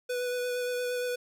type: tone with vibrato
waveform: square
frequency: 493.9 Hz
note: B4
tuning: in tune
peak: -30 dBFS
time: 0.09-1.16 s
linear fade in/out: 10 ms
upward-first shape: sine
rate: 8.6 Hz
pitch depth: 13 cents each way
effects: 11-bit